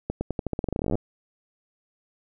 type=accelerating click train; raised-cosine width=2 ms; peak=-13 dBFS; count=22; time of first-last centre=0.1-0.954 s; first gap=110 ms; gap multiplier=0.88; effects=none